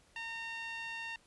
sawtooth tone with band-pass filter, 915 Hz, A#5, 32 cents flat, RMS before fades -42 dBFS, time 0.16-1.16 s, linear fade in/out 2 ms, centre 2400 Hz, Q 2.8, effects pink hiss -66 dBFS RMS until 1.26 s + resampled to 24000 Hz

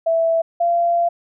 sine tone pair in turn, 659.3 / 687 Hz, E5 / F5, 0 / -29 cents, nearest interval minor second, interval 71 cents, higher second, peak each -14 dBFS, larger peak neither, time 0.06-0.42 / 0.6-1.09 s, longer second, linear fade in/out 10 ms, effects none

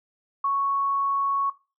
sine tone, 1108.7 Hz, C#6, in tune, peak -21 dBFS, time 0.44-1.5 s, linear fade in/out 5 ms, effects noise-tail reverb RT60 0.3 s tail -18 dB re dry

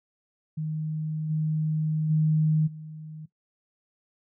sine tone with level steps, 155.56 Hz, D#3, in tune, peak -27 / -23 / -19 / -37 dBFS, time 0.57-3.26 s, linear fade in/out 10 ms, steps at 1.29 / 2.09 / 2.66 s, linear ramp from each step 20 ms, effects noise-tail reverb RT60 0.1 s tail -17 dB re dry

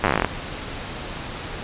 slowing click train, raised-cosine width 0.5 ms, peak -3 dBFS, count 14, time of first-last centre 0.04-0.247 s, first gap 9 ms, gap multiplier 1.09, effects pink hiss -32 dBFS RMS until 1.63 s + resampled to 8000 Hz

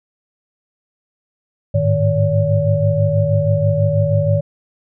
sine tone cluster, 101.8 / 108 / 153.1 / 570 Hz, G#2 / A2 / D#3 / C#5, -34 / -32 / -28 / +48 cents, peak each -18 dBFS, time 1.74-4.41 s, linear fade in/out 10 ms, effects none

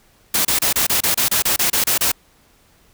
white noise bursts, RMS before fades -17 dBFS, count 13, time 0.34-2.118 s, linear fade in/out 5 ms, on 110 ms, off 29 ms, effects pink hiss -55 dBFS RMS until 2.93 s

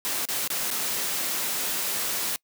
white noise with dropouts, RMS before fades -28 dBFS, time 0.05-2.36 s, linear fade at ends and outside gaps 0 ms, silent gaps 0.253-0.287 / 0.476-0.502 / 0.704-0.712 s, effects noise-tail reverb RT60 0.1 s tail -25 dB re dry + high-pass 150 Hz 12 dB/octave

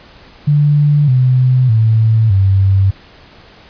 sine tone with pitch steps, 146.83 / 127.82 / 111.28 / 96.87 Hz, D3 / C3 / A2 / G2, 0 / -40 / +20 / -20 cents, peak -7 dBFS, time 0.47-2.91 s, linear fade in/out 10 ms, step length 610 ms, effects pink hiss -41 dBFS RMS until 3.69 s + resampled to 11025 Hz

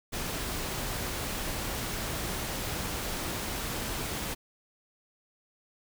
pink noise, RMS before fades -34 dBFS, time 0.12-4.35 s, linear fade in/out 20 ms, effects none

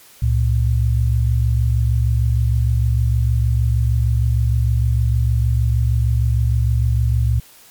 sine tone pair together, 68.2 / 114.7 Hz, C#2 / A#2, -28 / -28 cents, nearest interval major sixth, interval 900 cents, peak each -16 dBFS, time 0.22-7.4 s, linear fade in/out 5 ms, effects white hiss -46 dBFS RMS until 7.7 s + MP3 96 kbps

